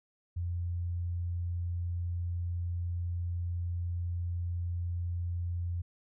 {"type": "tone", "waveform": "sine", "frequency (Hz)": 87, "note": "F2", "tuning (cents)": -6, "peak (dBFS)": -31, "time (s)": [0.36, 5.82], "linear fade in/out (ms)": 10, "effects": []}